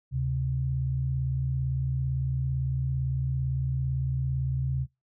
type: tone pair together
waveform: sine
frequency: 73.42 / 131.2 Hz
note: D2 / C3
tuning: 0 / +5 cents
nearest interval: minor seventh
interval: 1005 cents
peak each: -32 / -26 dBFS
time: 0.11-4.87 s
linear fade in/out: 50 ms
effects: noise-tail reverb RT60 0.2 s tail -23 dB re dry